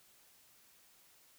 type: silence
effects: white hiss -65 dBFS RMS until 1.38 s